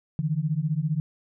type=beating tone pair; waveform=sine; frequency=146.83 / 161.83 Hz; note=D3 / E3; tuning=0 / -32 cents; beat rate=15 Hz; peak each=-26 dBFS; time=0.19-1 s; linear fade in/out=0 ms; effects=none